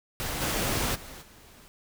pink noise with level steps, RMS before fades -32 / -28 / -44 / -53 dBFS, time 0.2-1.68 s, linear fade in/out 0 ms, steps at 0.4 / 0.94 / 1.21 s, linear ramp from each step 20 ms, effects none

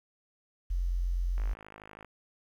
sine tone, 44.04 Hz, F1, 15 cents sharp, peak -27 dBFS, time 0.7-1.54 s, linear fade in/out 10 ms
click train, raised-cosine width 0.5 ms, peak -32 dBFS, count 36, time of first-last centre 1.38-2.047 s, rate 52.5 Hz
effects 10-bit

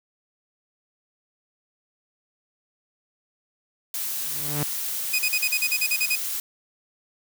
blue noise, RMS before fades -29 dBFS, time 3.94-6.4 s, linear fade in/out 2 ms
sawtooth tone with exponential growth, 146.83 Hz, D3, in tune, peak -19 dBFS, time 4.12-4.63 s, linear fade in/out 0 ms, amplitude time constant 110 ms
sawtooth tone bursts, 2495 Hz, D#7, 4 cents sharp, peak -17 dBFS, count 11, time 5.13-6.159 s, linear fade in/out 10 ms, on 59 ms, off 38 ms
effects none

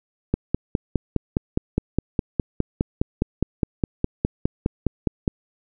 click train, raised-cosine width 3 ms, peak -6 dBFS, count 25, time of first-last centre 0.34-5.278 s, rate 4.86 Hz, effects none

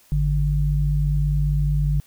sine tone pair together, 51.91 / 146.83 Hz, G#1 / D3, 0 / 0 cents, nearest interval octave + tritone, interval 1800 cents, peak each -20 dBFS, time 0.12-2 s, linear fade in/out 0 ms, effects white hiss -55 dBFS RMS until 2.06 s

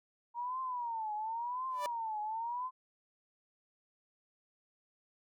sine tone with vibrato, 938 Hz, A#5, 11 cents sharp, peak -35 dBFS, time 0.34-2.71 s, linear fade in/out 50 ms, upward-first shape triangle, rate 0.94 Hz, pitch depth 200 cents each way
sawtooth tone with exponential growth, 587.3 Hz, D5, in tune, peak -30 dBFS, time 1.7-1.86 s, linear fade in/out 1 ms, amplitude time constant 34 ms
effects none

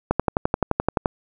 click train, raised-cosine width 1 ms, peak -4 dBFS, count 12, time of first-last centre 0.11-1.058 s, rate 11.6 Hz, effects none

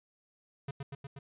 square tone with echo, 138.59 Hz, C#3, in tune, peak -36 dBFS, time 0.68-0.71 s, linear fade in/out 5 ms, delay 120 ms, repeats 4, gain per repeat -2 dB, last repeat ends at 1.19 s, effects resampled to 8000 Hz

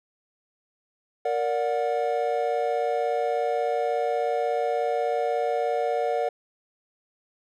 triangle chord, Bb augmented, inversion none, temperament just, 466.2 / 582.7 / 728.4 Hz, Bb4 / D5 / F#5, 0 / -14 / -27 cents, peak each -25 / -26 / -25 dBFS, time 1.25-6.29 s, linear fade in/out 5 ms, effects none

